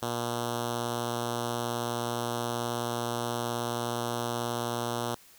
5% pulse tone with notch filter, 118.9 Hz, A#2, 35 cents sharp, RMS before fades -32 dBFS, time 0.02-5.15 s, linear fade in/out 5 ms, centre 1900 Hz, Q 1.5, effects white hiss -56 dBFS RMS until 5.38 s

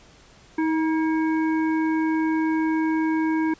harmonic tone with a mistuned harmonic, 317.5 Hz, D#4, 35 cents sharp, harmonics 1 / 3 / 5 / 7, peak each -20 / -30 / -34 / -37 dBFS, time 0.58-3.54 s, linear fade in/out 5 ms, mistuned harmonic 5, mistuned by +39 cents, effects pink hiss -52 dBFS RMS until 3.59 s + resampled to 16000 Hz

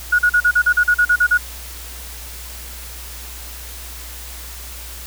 sine tone bursts, 1453 Hz, F#6, 32 cents flat, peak -10 dBFS, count 12, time 0.12-1.377 s, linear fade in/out 10 ms, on 69 ms, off 39 ms, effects added 60 Hz sine -34 dBFS peak until 5.06 s + white hiss -35 dBFS RMS until 5.06 s

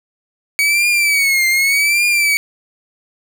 40% pulse tone with vibrato, 2253 Hz, C#7, 28 cents sharp, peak -11 dBFS, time 0.59-2.37 s, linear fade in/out 0 ms, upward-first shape triangle, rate 0.85 Hz, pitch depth 130 cents each way, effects none

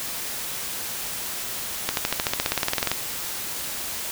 accelerating click train, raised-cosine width 0.2 ms, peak -4 dBFS, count 18, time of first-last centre 1.89-2.916 s, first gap 82 ms, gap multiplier 0.96, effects white hiss -31 dBFS RMS until 4.11 s

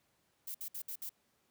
violet noise bursts, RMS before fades -42 dBFS, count 5, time 0.47-1.094 s, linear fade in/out 5 ms, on 76 ms, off 61 ms, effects pink hiss -75 dBFS RMS until 1.5 s + high-pass 100 Hz 12 dB/octave

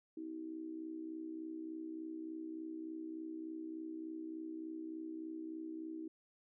sine tone with amplitude modulation, 319.9 Hz, D#4, 48 cents sharp, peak -39 dBFS, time 0.17-6.08 s, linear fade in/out 5 ms, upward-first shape sine, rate 63.4 Hz, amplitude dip 70%, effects none

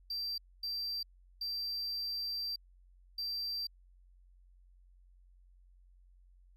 triangle tone bursts at uneven times, 4700 Hz, D8, 1 cent sharp, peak -34 dBFS, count 4, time 0.1-0.38 / 0.63-1.03 / 1.41-2.56 / 3.18-3.67 s, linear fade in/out 5 ms, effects added 45 Hz sine -59 dBFS peak until 6.56 s

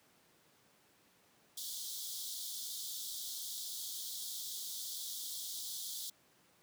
pink high-pass noise, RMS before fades -43 dBFS, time 1.57-6.1 s, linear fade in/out 5 ms, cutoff 3300 Hz, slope 96 dB/octave, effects pink hiss -68 dBFS RMS until 6.62 s + high-pass 150 Hz 12 dB/octave

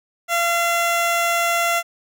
15% pulse tone, 684 Hz, F5, 36 cents flat, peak -11 dBFS, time 0.28-1.83 s, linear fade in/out 50 ms, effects none

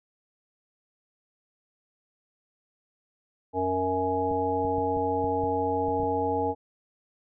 harmonic tone, 92.9 Hz, F#2, 7 cents sharp, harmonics 1 / 3 / 5 / 7 / 9, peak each -36 / -32 / -28 / -34 / -28 dBFS, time 3.53-6.55 s, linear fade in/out 50 ms
clicks, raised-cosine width 5 ms, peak -27 dBFS, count 9, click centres 4.313 / 4.65 / 4.783 / 4.968 / 5.243 / 5.438 / 5.886 / 6 / 6.033 s
effects none

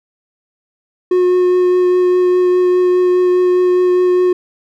triangle tone with vibrato, 362.1 Hz, F#4, 37 cents flat, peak -7 dBFS, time 1.11-4.33 s, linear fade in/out 5 ms, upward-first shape triangle, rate 4.9 Hz, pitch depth 11 cents each way, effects none

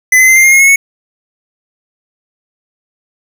square tone with pitch steps, 2020 / 2046 / 2072 / 2098 / 2125 / 2153 / 2180 / 2208 Hz, B6 / C7 / C7 / C7 / C7 / C7 / C#7 / C#7, +39 / -39 / -17 / +4 / +26 / +49 / -29 / -7 cents, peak -4 dBFS, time 0.12-0.76 s, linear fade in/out 5 ms, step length 80 ms, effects none

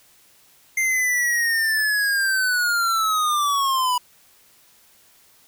square linear sweep, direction down, 2100 to 977 Hz, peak -19 dBFS, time 0.77-3.98 s, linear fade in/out 5 ms, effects white hiss -55 dBFS RMS until 5.47 s

